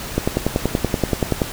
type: click train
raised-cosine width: 2 ms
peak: -3 dBFS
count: 14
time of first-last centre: 0.18-1.418 s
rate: 10.5 Hz
effects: pink hiss -30 dBFS RMS until 1.52 s